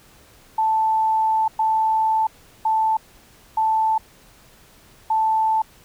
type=tone bursts at uneven times; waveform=sine; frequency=880 Hz; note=A5; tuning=in tune; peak=-16 dBFS; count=5; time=0.58-1.48 / 1.59-2.27 / 2.65-2.97 / 3.57-3.98 / 5.1-5.62 s; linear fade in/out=5 ms; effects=pink hiss -51 dBFS RMS until 5.84 s